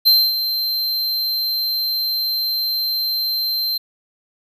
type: tone with ADSR envelope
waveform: square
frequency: 4127 Hz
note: C8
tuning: 25 cents flat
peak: -9 dBFS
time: 0.05-3.78 s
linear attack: 24 ms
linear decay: 250 ms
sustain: -10 dB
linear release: 10 ms
effects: none